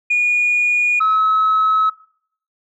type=tone pair in turn; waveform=sine; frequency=2445 / 1288.5 Hz; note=D#7 / E6; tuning=-31 / -40 cents; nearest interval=major seventh; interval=1109 cents; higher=first; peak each=-11 dBFS; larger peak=neither; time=0.1-1 / 1-1.9 s; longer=neither; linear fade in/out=10 ms; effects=noise-tail reverb RT60 0.6 s tail -19 dB re dry + tanh soft clip ceiling -9 dBFS